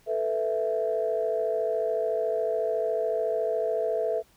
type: chord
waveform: sine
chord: A suspended second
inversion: none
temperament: equal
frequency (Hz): 440 / 493.9 / 659.3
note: A4 / B4 / E5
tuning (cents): 0 / 0 / 0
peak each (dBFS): -28 / -30 / -27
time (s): 0.06-4.23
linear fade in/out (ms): 50
effects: tanh soft clip ceiling -15 dBFS + pink hiss -61 dBFS RMS until 4.36 s